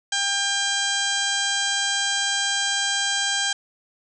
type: harmonic tone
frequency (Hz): 798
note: G5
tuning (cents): +31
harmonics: 1 / 2 / 3 / 4 / 5 / 6 / 7 / 8 / 9 / 10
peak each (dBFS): -32 / -26 / -37 / -26 / -32 / -33 / -34 / -31 / -34 / -32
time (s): 0.12-3.53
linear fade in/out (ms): 5
effects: none